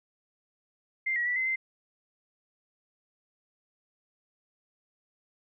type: tone with pitch steps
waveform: sine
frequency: 2093 / 1915 / 1962 / 2056 / 2078 Hz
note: C7 / A#6 / B6 / C7 / C7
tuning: 0 / +46 / -12 / -31 / -12 cents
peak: -26 dBFS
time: 1.06-1.56 s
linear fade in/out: 10 ms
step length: 100 ms
effects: none